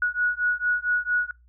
sine beating tone pair, 1459 / 1463.4 Hz, F#6 / F#6, -25 / -20 cents, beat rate 4.4 Hz, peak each -25 / -25 dBFS, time 0.02-1.31 s, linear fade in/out 2 ms, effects noise-tail reverb RT60 0.2 s tail -24 dB re dry + added 60 Hz sine -53 dBFS peak until 1.48 s

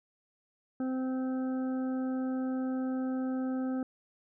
harmonic tone, 259.3 Hz, C4, 15 cents flat, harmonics 1 / 2 / 3 / 5 / 6, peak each -30 / -41 / -46 / -50 / -53 dBFS, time 0.8-3.83 s, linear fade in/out 2 ms, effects none

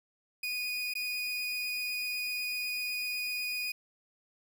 30% pulse tone with dropouts, 2473 Hz, D#7, 11 cents flat, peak -30 dBFS, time 0.43-3.72 s, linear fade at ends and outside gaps 5 ms, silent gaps 0.938-0.952 s, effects none

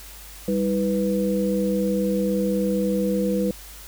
sine tone cluster, 196.9 / 320.8 / 493.4 Hz, G3 / E4 / B4, +8 / -47 / -2 cents, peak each -22 / -28 / -24 dBFS, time 0.48-3.51 s, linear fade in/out 2 ms, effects added 50 Hz sine -43 dBFS peak until 3.87 s + white hiss -43 dBFS RMS until 3.87 s

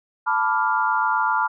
sine chord, B half-diminished seventh, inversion third, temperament equal, 880 / 987.8 / 1174.7 / 1396.9 Hz, A5 / B5 / D6 / F6, 0 / 0 / 0 / 0 cents, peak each -23 / -23 / -26 / -23 dBFS, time 0.26-1.48 s, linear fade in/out 20 ms, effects none

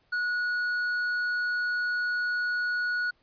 sine tone with tanh clipping, 1460 Hz, F#6, 24 cents flat, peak -27 dBFS, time 0.12-3.11 s, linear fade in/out 10 ms, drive 6 dB, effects pink hiss -68 dBFS RMS until 3.22 s + resampled to 11025 Hz

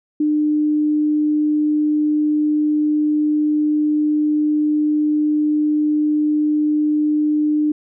sine tone, 301.3 Hz, D4, 44 cents sharp, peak -14 dBFS, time 0.2-7.72 s, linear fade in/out 5 ms, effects none

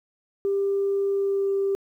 sine tone with pitch glide, 396.2 to 393.5 Hz, G4 to G4, +18 to +7 cents, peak -20 dBFS, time 0.45-1.75 s, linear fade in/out 0 ms, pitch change -11 cents, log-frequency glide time 1.1-1.54 s, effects tanh soft clip ceiling -16 dBFS + 10-bit

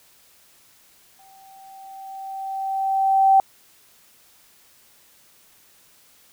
sine tone with exponential growth, 775 Hz, G5, 20 cents flat, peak -10 dBFS, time 1.19-3.4 s, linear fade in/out 1 ms, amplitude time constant 480 ms, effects white hiss -55 dBFS RMS until 6.32 s

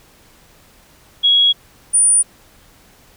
sine tone pair in turn, 3322 / 9396 Hz, G#7 / D9, 0 / 0 cents, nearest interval octave + tritone, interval 1800 cents, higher second, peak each -9 dBFS, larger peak neither, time 1.23-1.53 / 1.93-2.23 s, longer neither, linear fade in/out 20 ms, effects pink hiss -49 dBFS RMS until 3.16 s

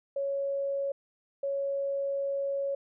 sine tone pair in turn, 555 / 555 Hz, C#5 / C#5, +2 / +2 cents, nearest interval unison, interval 0 cents, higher neither, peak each -28 dBFS, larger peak neither, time 0.16-0.92 / 1.43-2.75 s, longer second, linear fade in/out 5 ms, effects none

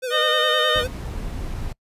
square tone with vibrato, 497.9 Hz, B4, 14 cents sharp, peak -25 dBFS, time 0.02-0.88 s, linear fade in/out 20 ms, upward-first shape sine, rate 9.7 Hz, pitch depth 65 cents each way
harmonic tone, 612 Hz, D#5, 29 cents flat, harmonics 1 / 2 / 3 / 5 / 6, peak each -24 / -24 / -24 / -24 / -24 dBFS, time 0.1-0.84 s, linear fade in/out 50 ms
brown noise, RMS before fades -29 dBFS, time 0.75-1.73 s, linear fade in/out 10 ms
effects noise-tail reverb RT60 0.1 s tail -26 dB re dry + resampled to 32000 Hz

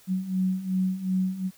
sine beating tone pair, 185 / 187.7 Hz, F#3 / F#3, 0 / +25 cents, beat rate 2.7 Hz, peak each -29 / -25 dBFS, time 0.07-1.51 s, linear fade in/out 50 ms, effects white hiss -56 dBFS RMS until 1.57 s

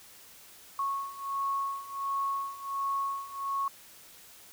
sine beating tone pair, 1101 / 1102.4 Hz, C#6 / C#6, -12 / -10 cents, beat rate 1.4 Hz, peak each -35 / -32 dBFS, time 0.79-3.68 s, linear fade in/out 2 ms, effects white hiss -53 dBFS RMS until 4.52 s

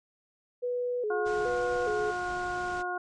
sine tone with vibrato, 455.9 Hz, A#4, 39 cents flat, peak -28 dBFS, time 0.62-2.12 s, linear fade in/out 20 ms, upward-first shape square, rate 1.2 Hz, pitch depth 130 cents each way
harmonic tone, 359.1 Hz, F4, 48 cents sharp, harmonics 1 / 2 / 3 / 4, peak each -37 / -34 / -39 / -35 dBFS, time 1.1-2.98 s, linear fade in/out 5 ms
pink low-pass noise, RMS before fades -45 dBFS, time 1.25-2.83 s, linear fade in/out 20 ms, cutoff 8100 Hz, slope 48 dB/octave
effects none

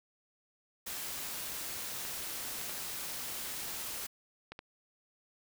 white noise, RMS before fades -40 dBFS, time 0.86-4.07 s, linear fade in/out 10 ms
clicks, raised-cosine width 0.3 ms, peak -28 dBFS, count 5, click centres 2.051 / 2.613 / 2.695 / 4.52 / 4.591 s
effects none

